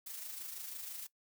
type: noise with amplitude modulation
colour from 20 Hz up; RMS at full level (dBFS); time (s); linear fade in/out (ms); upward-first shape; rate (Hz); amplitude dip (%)
blue; -43; 0.06-1.07; 10; sine; 26; 45
effects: noise-tail reverb RT60 0.1 s tail -19 dB re dry

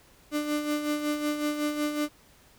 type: tone with tremolo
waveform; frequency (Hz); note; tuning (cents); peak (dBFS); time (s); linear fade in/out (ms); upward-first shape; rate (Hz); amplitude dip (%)
35% pulse; 297.6; D4; +23; -23; 0.31-2.09; 50; sine; 5.4; 55
effects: pink hiss -58 dBFS RMS until 2.58 s

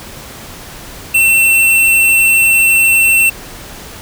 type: tone with sample-and-hold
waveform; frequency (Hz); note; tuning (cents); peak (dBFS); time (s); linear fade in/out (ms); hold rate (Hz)
sine; 2694; E7; +37; -6; 1.14-3.3; 10; 11025
effects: pink hiss -31 dBFS RMS until 4.01 s

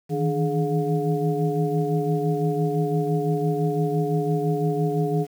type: tone cluster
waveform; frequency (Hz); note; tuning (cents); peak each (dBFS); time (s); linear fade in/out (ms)
sine; 156.1 / 162 / 295.6 / 420 / 714; D#3 / E3 / D4 / G#4 / F5; +6 / -30 / +11 / +19 / +38; -24 / -28 / -30 / -25 / -31; 0.09-5.27; 50
effects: 8-bit

